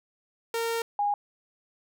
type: tone pair in turn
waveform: sawtooth / sine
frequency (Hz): 460 / 819.6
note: A#4 / G#5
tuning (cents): -23 / -23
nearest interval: minor seventh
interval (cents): 1000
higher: second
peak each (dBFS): -23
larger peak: neither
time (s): 0.54-0.82 / 0.99-1.14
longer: first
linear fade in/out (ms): 2
effects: none